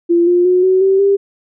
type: tone with pitch steps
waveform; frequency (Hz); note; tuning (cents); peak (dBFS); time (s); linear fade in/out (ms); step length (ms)
sine; 342.8 / 353 / 363.6 / 374.5 / 385.7 / 397.2; F4 / F4 / F#4 / F#4 / G4 / G4; -32 / +19 / -30 / +21 / -28 / +23; -8; 0.09-1.17; 20; 180
effects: none